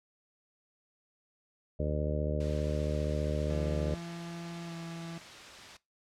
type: harmonic tone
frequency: 75 Hz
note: D2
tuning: 37 cents sharp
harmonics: 1 / 2 / 3 / 4 / 5 / 6 / 7 / 8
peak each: -33 / -35 / -40 / -41 / -42 / -39 / -41 / -38 dBFS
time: 1.79-3.95 s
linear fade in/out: 10 ms
type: noise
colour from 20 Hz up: white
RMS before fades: -47 dBFS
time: 2.4-5.77 s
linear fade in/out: 5 ms
type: tone with pitch glide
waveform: 35% pulse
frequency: 169.7 to 166.98 Hz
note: F3 to E3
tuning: -49 to +23 cents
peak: -38 dBFS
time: 3.5-5.18 s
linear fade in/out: 2 ms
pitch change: -28 cents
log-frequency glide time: 4.65-4.74 s
effects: noise-tail reverb RT60 0.2 s tail -19 dB re dry + low-pass 5000 Hz 12 dB/octave